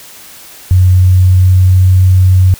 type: tone with pitch glide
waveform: sine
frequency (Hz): 91.7 to 92.77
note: F#2 to F#2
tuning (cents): -15 to +5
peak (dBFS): -3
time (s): 0.71-2.54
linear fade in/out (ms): 0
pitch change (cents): +20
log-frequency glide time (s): 0.89-2.02
effects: white hiss -34 dBFS RMS until 2.59 s